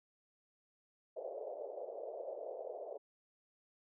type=band-pass noise; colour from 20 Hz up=white; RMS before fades=-45 dBFS; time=1.16-2.98 s; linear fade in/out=10 ms; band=440 to 640 Hz; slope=48 dB/octave; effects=none